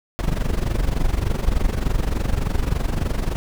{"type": "noise with amplitude modulation", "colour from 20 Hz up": "brown", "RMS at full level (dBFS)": -17, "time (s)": [0.19, 3.36], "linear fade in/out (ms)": 0, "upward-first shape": "sine", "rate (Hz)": 23.4, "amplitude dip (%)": 80, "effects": []}